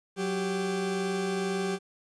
40% pulse tone pair together, 185 / 392 Hz, F#3 / G4, 0 / 0 cents, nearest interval octave + minor second, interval 1300 cents, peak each -31 / -29 dBFS, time 0.16-1.79 s, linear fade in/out 50 ms, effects resampled to 22050 Hz + 10-bit

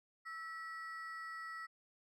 triangle ring-modulated tone, 1623 Hz, G#6, 40 cents flat, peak -39 dBFS, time 0.25-1.67 s, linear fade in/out 20 ms, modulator 309 Hz, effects none

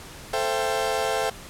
35% pulse chord, A minor seventh, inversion none, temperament equal with one note detuned, 440 / 523.3 / 673.1 / 784 Hz, A4 / C5 / E5 / G5, 0 / 0 / +36 / 0 cents, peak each -27 dBFS, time 0.33-1.3 s, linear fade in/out 5 ms, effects pink hiss -42 dBFS RMS until 1.49 s + low-pass 12000 Hz 12 dB/octave

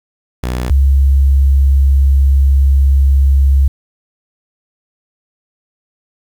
sawtooth / sine tone pair in turn, 61.8 / 68.34 Hz, B1 / C#2, +2 / -24 cents, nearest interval major second, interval 174 cents, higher second, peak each -12 / -6 dBFS, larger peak second, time 0.43-0.7 / 0.7-3.68 s, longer second, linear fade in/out 5 ms, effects 7-bit

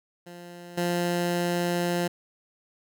15% pulse tone with level steps, 174.61 Hz, F3, in tune, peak -35 / -18 dBFS, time 0.26-2.08 s, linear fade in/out 10 ms, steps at 0.77 s, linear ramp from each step 10 ms, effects none

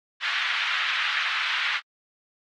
pink band-pass noise, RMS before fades -27 dBFS, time 0.2-1.81 s, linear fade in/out 50 ms, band 1400 to 3400 Hz, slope 24 dB/octave, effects AAC 32 kbps

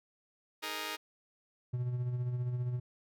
5% pulse chord, D# suspended fourth, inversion none, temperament just, 311.1 / 414.8 / 466.7 Hz, D#4 / G#4 / A#4, 0 / -2 / +2 cents, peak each -31 dBFS, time 0.62-0.97 s, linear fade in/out 20 ms
triangle tone with tremolo, 123.47 Hz, B2, in tune, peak -28 dBFS, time 1.73-2.8 s, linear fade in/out 10 ms, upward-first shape sine, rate 15 Hz, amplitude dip 45%
effects none

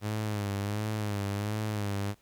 sawtooth tone with vibrato, 103.83 Hz, G#2, in tune, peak -26 dBFS, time 0.01-2.15 s, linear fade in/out 50 ms, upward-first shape sine, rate 1.4 Hz, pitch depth 68 cents each way, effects pink hiss -66 dBFS RMS until 2.21 s

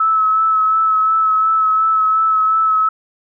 sine tone with vibrato, 1299 Hz, E6, 26 cents flat, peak -11 dBFS, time 0-2.89 s, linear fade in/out 5 ms, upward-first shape sine, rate 2.8 Hz, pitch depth 19 cents each way, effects none

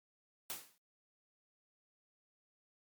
white noise with exponential decay, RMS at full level -39 dBFS, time 0.5-0.78 s, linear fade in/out 0 ms, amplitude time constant 60 ms, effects high-pass 100 Hz 12 dB/octave + Opus 48 kbps

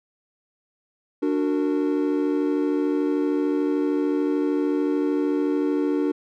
triangle chord, D augmented, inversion none, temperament just, 293.7 / 367.1 / 458.9 Hz, D4 / F#4 / A#4, 0 / -14 / -27 cents, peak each -20 / -24 / -26 dBFS, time 1.22-6.12 s, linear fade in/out 10 ms, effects none

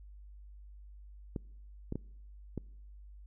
clicks, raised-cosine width 3 ms, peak -23 dBFS, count 4, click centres 1.362 / 1.924 / 1.956 / 2.577 s, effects noise-tail reverb RT60 0.9 s tail -26 dB re dry + added 50 Hz sine -49 dBFS peak until 3.26 s

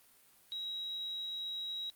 sine tone, 3842 Hz, B7, 48 cents flat, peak -37 dBFS, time 0.52-1.9 s, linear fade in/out 0 ms, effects white hiss -64 dBFS RMS until 1.95 s + Opus 32 kbps

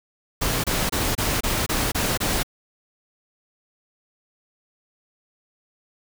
pink noise bursts, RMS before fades -23 dBFS, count 8, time 0.41-2.432 s, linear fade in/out 10 ms, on 230 ms, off 26 ms, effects none

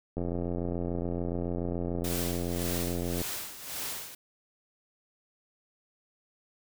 click train, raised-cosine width 2 ms, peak -20 dBFS, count 266, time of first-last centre 0.17-3.216 s, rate 87 Hz
white noise with tremolo, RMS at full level -35 dBFS, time 2.04-4.15 s, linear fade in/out 5 ms, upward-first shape sine, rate 1.8 Hz, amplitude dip 70%
effects none

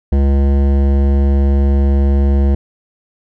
sine tone with hard clipping, 69.3 Hz, C#2, in tune, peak -11 dBFS, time 0.12-2.55 s, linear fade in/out 5 ms, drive 15 dB, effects none

